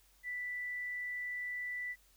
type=tone; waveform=sine; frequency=1975.5 Hz; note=B6; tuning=in tune; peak=-37 dBFS; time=0.23-1.96 s; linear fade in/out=50 ms; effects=added 47 Hz sine -68 dBFS peak until 2.16 s + white hiss -68 dBFS RMS until 2.16 s